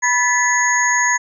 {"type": "tone cluster", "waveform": "sine", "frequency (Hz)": [980, 1733, 1987, 6640], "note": ["B5", "A6", "B6", "G#8"], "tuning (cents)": [-14, -27, 10, -1], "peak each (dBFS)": -19, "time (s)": [0.02, 1.18], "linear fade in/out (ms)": 20, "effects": []}